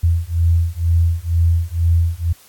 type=beating tone pair; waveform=sine; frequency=83.1 / 85.2 Hz; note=E2 / F2; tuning=+15 / -42 cents; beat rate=2.1 Hz; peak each=-16 dBFS; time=0.03-2.33 s; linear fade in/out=10 ms; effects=white hiss -48 dBFS RMS until 2.48 s + AAC 64 kbps